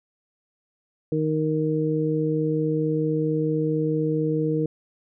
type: harmonic tone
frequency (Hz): 155.56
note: D#3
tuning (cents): 0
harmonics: 1 / 2 / 3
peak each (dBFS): -25 / -25 / -25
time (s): 1.12-4.66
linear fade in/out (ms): 2
effects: none